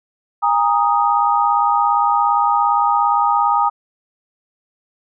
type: chord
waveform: sine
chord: Ab suspended second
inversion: none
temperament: equal with one note detuned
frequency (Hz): 814.9 / 932.3 / 1244.5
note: Ab5 / Bb5 / Eb6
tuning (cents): -33 / 0 / 0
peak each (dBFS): -17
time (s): 0.42-3.7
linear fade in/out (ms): 20
effects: none